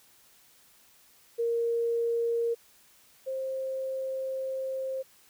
sine tone pair in turn, 466.2 / 528.6 Hz, A#4 / C5, 0 / +18 cents, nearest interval major second, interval 218 cents, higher second, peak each -25 / -30 dBFS, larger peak first, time 1.38-2.55 / 3.26-5.03 s, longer second, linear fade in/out 20 ms, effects white hiss -60 dBFS RMS until 5.29 s

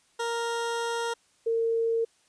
20% pulse / sine tone pair in turn, 466.2 / 456.9 Hz, A#4 / A#4, 0 / -35 cents, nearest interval unison, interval 35 cents, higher first, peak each -23 dBFS, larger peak neither, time 0.19-1.14 / 1.46-2.05 s, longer first, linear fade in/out 10 ms, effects white hiss -65 dBFS RMS until 2.28 s + resampled to 22050 Hz

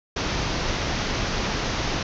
pink low-pass noise, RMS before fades -26 dBFS, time 0.16-2.03 s, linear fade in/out 5 ms, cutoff 6400 Hz, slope 96 dB/octave, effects none

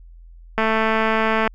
click train, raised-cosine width 0.5 ms, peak -5 dBFS, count 199, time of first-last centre 0.58-1.476 s, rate 221 Hz, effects added 42 Hz sine -40 dBFS peak until 1.54 s

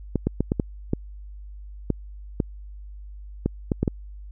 clicks, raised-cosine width 3 ms, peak -8 dBFS, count 12, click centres 0.157 / 0.27 / 0.406 / 0.519 / 0.598 / 0.934 / 1.903 / 2.402 / 3.46 / 3.718 / 3.83 / 3.878 s, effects added 50 Hz sine -37 dBFS peak until 4.31 s

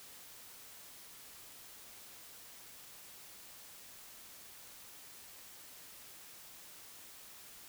silence, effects white hiss -54 dBFS RMS until 7.68 s

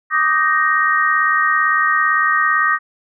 sine chord, Eb major seventh, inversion third, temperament just, 1166.7 / 1244.5 / 1555.6 / 1866.8 Hz, D6 / Eb6 / G6 / Bb6, -12 / 0 / -14 / +2 cents, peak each -21 / -17 / -21 / -16 dBFS, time 0.1-2.79 s, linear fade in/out 50 ms, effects none

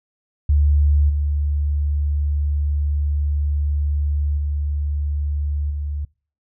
sine tone with level steps, 73 Hz, D2, 10 cents flat, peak -12 / -17 / -19 / -22 dBFS, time 0.49-6.05 s, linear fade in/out 5 ms, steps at 1.09 / 4.37 / 5.7 s, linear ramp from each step 10 ms, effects noise-tail reverb RT60 0.4 s tail -26 dB re dry

